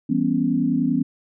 sine chord, C# half-diminished seventh, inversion first, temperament equal, 164.81 / 196 / 246.9 / 277.2 Hz, E3 / G3 / B3 / C#4, 0 / 0 / 0 / 0 cents, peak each -26 / -27 / -21 / -22 dBFS, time 0.09-1.03 s, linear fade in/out 10 ms, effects none

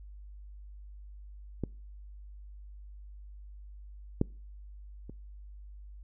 clicks, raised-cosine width 3 ms, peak -18 / -12 / -30 dBFS, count 3, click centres 1.637 / 4.214 / 5.096 s, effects noise-tail reverb RT60 0.4 s tail -26 dB re dry + added 50 Hz sine -45 dBFS peak until 6.03 s

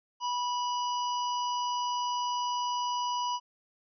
harmonic tone, 980 Hz, B5, 14 cents flat, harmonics 1 / 3 / 5 / 6, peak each -29 / -39 / -43 / -45 dBFS, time 0.2-3.4 s, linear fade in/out 50 ms, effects none

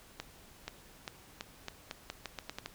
accelerating click train, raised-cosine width 0.2 ms, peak -21 dBFS, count 12, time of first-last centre 0.2-2.66 s, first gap 480 ms, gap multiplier 0.83, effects pink hiss -57 dBFS RMS until 2.74 s

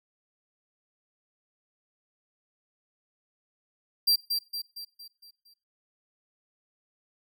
45% pulse tone with echo, 4727 Hz, D8, 10 cents sharp, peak -19 dBFS, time 4.07-4.16 s, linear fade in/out 10 ms, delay 230 ms, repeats 6, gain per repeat -6 dB, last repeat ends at 5.54 s, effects noise-tail reverb RT60 0.3 s tail -19 dB re dry

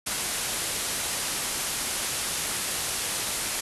white low-pass noise, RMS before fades -30 dBFS, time 0.06-3.61 s, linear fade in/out 10 ms, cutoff 12000 Hz, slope 96 dB/octave, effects none

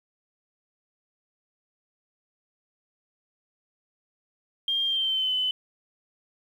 sine tone with pitch glide, 3203 to 3023 Hz, G7 to F#7, +37 to +36 cents, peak -23 dBFS, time 4.68-5.51 s, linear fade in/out 2 ms, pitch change -101 cents, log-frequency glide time 4.85-5.33 s, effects 9-bit

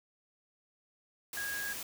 sine tone in noise, 1642 Hz, G#6, 20 cents flat, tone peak -36 dBFS, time 1.37-1.73 s, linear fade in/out 2 ms, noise white, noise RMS -41 dBFS, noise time 1.33-1.83 s, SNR +2 dB, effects none

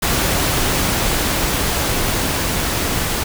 pink noise with level ramp, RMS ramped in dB -17 to -20 dBFS, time 0.02-3.24 s, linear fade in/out 10 ms, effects none

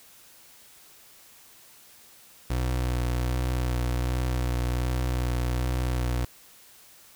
30% pulse tone with vibrato, 61.74 Hz, B1, in tune, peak -22 dBFS, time 2.5-6.25 s, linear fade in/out 5 ms, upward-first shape sine, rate 1.3 Hz, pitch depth 23 cents each way, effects white hiss -53 dBFS RMS until 7.15 s

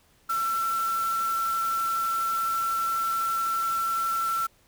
sine tone in noise, 1344 Hz, E6, 33 cents sharp, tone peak -24 dBFS, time 0.29-4.47 s, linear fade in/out 10 ms, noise white, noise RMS -39 dBFS, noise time 0.29-4.47 s, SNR +12 dB, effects pink hiss -62 dBFS RMS until 4.67 s

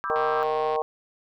sine chord, E minor seventh, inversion second, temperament equal with one note detuned, 987.8 / 1174.7 / 1318.5 / 1584.4 Hz, B5 / D6 / E6 / G6, 0 / 0 / 0 / +18 cents, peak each -36 / -30 / -32 / -34 dBFS, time 0.04-0.43 s, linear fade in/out 0 ms
harmonic tone, 155.1 Hz, D#3, 5 cents flat, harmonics 3 / 4 / 5 / 6 / 7, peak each -26 / -30 / -28 / -35 / -31 dBFS, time 0.1-0.82 s, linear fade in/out 0 ms
click train, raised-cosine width 0.3 ms, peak -23 dBFS, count 79, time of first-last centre 0.16-0.76 s, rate 130 Hz
effects none

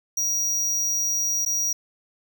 square tone with dropouts, 5750 Hz, F8, 50 cents sharp, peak -22 dBFS, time 0.17-1.73 s, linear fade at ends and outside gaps 5 ms, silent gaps 1.451-1.461 s, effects none

